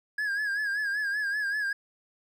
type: tone with vibrato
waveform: triangle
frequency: 1657 Hz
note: G#6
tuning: 4 cents flat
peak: -25 dBFS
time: 0.18-1.73 s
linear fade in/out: 5 ms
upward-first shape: sine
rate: 5.2 Hz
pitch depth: 73 cents each way
effects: none